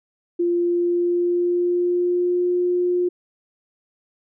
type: tone with pitch glide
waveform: sine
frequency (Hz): 346.9 to 356.2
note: F4 to F4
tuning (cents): -12 to +34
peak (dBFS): -17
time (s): 0.39-3.09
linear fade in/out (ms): 10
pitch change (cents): +46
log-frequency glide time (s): 0.49-2.49
effects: none